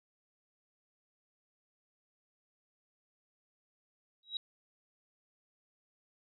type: tone with exponential growth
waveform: sine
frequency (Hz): 3853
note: B7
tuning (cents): -44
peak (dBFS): -30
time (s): 4.23-4.37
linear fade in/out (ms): 2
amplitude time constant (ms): 29
effects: none